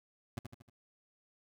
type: tone with echo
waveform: 25% pulse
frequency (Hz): 116.54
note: A#2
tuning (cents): 0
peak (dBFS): -31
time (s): 0.37-0.39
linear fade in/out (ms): 5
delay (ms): 77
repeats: 4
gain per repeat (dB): -6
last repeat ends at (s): 0.698
effects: none